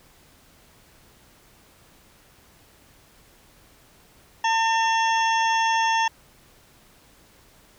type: harmonic tone with a mistuned harmonic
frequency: 903 Hz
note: A5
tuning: 45 cents sharp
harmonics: 1 / 2 / 3 / 4 / 6 / 7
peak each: -20 / -26 / -30 / -32 / -36 / -37 dBFS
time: 4.44-6.08 s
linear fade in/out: 5 ms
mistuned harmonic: 4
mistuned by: -130 cents
effects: pink hiss -55 dBFS RMS until 7.78 s